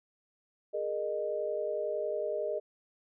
sine chord, Ab suspended second, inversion none, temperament equal with one note detuned, 415.3 / 466.2 / 613.7 Hz, Ab4 / Bb4 / Eb5, 0 / 0 / -24 cents, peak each -36 / -37 / -33 dBFS, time 0.73-2.6 s, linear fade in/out 20 ms, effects none

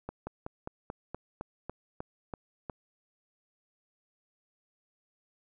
slowing click train, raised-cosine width 1 ms, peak -23 dBFS, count 11, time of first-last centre 0.09-2.698 s, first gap 180 ms, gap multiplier 1.08, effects none

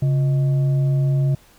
sine tone with frequency modulation, 137.6 Hz, C#3, 12 cents flat, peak -15 dBFS, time 0.02-1.35 s, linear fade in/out 5 ms, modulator 490 Hz, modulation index 0.21, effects pink hiss -52 dBFS RMS until 1.58 s

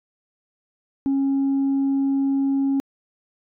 sine tone, 273.7 Hz, C#4, 22 cents flat, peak -16 dBFS, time 1.06-2.8 s, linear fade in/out 0 ms, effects tanh soft clip ceiling -16 dBFS

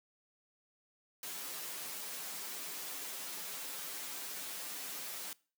white noise with comb filter, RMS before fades -43 dBFS, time 1.23-5.33 s, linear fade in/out 2 ms, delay 8.7 ms, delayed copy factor -0.9, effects noise-tail reverb RT60 0.4 s tail -23 dB re dry + high-pass 200 Hz 12 dB/octave

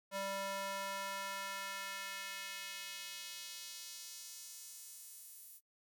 square tone with high-pass filter sweep, 196 Hz, G3, in tune, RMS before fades -45 dBFS, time 0.11-5.61 s, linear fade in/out 50 ms, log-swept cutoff 560 to 12000 Hz, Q 1.1, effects noise-tail reverb RT60 0.1 s tail -24 dB re dry

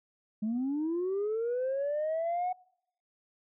sine linear sweep, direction up, 207.7 to 740 Hz, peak -27 dBFS, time 0.42-2.53 s, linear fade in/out 10 ms, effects noise-tail reverb RT60 0.7 s tail -23 dB re dry + tanh soft clip ceiling -26 dBFS

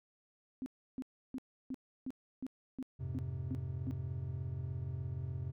sine tone bursts, 260 Hz, C4, 11 cents flat, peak -37 dBFS, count 10, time 0.62-3.91 s, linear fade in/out 0 ms, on 41 ms, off 320 ms
triangle chord, F minor, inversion none, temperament equal with one note detuned, 87.31 / 104.19 / 130.81 Hz, F2 / Ab2 / C3, 0 / +6 / 0 cents, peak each -40 / -43 / -38 dBFS, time 2.99-5.52 s, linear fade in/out 20 ms
effects none

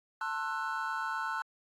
triangle chord, F# half-diminished seventh, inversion first, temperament just, 888 / 1065.6 / 1332 / 1480 Hz, A5 / C6 / E6 / F#6, +16 / +31 / +18 / 0 cents, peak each -36 / -38 / -36 / -35 dBFS, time 0.21-1.42 s, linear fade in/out 2 ms, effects AAC 64 kbps

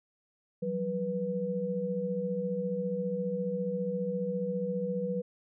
sine tone cluster, 174.6 / 189.3 / 489.4 Hz, F3 / F#3 / B4, 0 / +40 / -16 cents, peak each -38 / -34 / -32 dBFS, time 0.62-5.22 s, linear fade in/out 10 ms, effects none

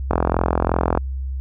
click train, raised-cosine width 1 ms, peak -3 dBFS, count 38, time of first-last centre 0.11-0.974 s, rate 42.8 Hz, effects added 66 Hz sine -23 dBFS peak until 1.4 s

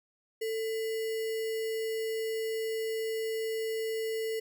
sine tone with sample-and-hold, 444.4 Hz, A4, 17 cents sharp, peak -30 dBFS, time 0.41-4.4 s, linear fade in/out 10 ms, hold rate 2450 Hz, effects none

